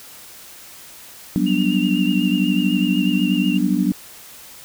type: chord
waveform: sine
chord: G major seventh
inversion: third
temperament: just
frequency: 183.75 / 196 / 245 / 294 Hz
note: F#3 / G3 / B3 / D4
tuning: -12 / 0 / -14 / +2 cents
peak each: -21 dBFS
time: 1.36-3.92 s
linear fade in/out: 0 ms
type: tone with vibrato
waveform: sine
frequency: 2794 Hz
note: F7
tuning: in tune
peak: -26 dBFS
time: 1.46-3.58 s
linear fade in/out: 10 ms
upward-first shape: sine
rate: 8.1 Hz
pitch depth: 37 cents each way
effects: white hiss -41 dBFS RMS until 4.64 s